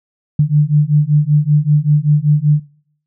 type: beating tone pair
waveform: sine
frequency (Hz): 146.3 / 151.5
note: D3 / D#3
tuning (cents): -6 / -46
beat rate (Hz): 5.2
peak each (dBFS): -12 / -12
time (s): 0.39-2.6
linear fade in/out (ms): 5
effects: noise-tail reverb RT60 0.6 s tail -22 dB re dry